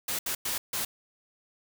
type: noise bursts at uneven times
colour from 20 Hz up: white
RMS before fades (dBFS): -31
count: 4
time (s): 0.08-0.19 / 0.26-0.35 / 0.45-0.58 / 0.73-0.85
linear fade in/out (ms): 5
effects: none